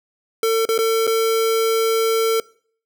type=tone with dropouts; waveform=square; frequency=450 Hz; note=A4; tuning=39 cents sharp; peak=-16 dBFS; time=0.43-2.4 s; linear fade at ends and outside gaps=2 ms; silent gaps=0.653-0.689 / 0.779-0.788 / 1.069-1.075 s; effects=noise-tail reverb RT60 0.5 s tail -22 dB re dry